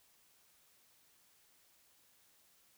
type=silence; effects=white hiss -69 dBFS RMS until 2.77 s